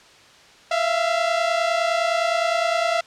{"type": "tone pair together", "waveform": "sawtooth", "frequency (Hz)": [659.2, 689], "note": ["E5", "F5"], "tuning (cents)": [0, -24], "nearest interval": "minor second", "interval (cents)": 76, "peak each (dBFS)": -18, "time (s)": [0.71, 3.01], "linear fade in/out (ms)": 5, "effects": ["white hiss -49 dBFS RMS until 3.06 s", "low-pass 5000 Hz 12 dB/octave"]}